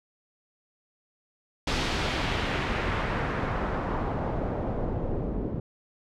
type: noise with low-pass filter sweep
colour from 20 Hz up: pink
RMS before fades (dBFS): -29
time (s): 1.67-5.6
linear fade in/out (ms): 5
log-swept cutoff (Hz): 4700 to 370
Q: 1.1
effects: none